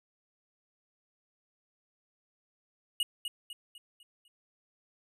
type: tone with echo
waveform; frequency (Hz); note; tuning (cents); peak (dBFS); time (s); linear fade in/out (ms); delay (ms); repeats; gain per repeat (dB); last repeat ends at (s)
square; 2883; F#7; -46; -27; 3-3.03; 2; 250; 5; -7; 4.28
effects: none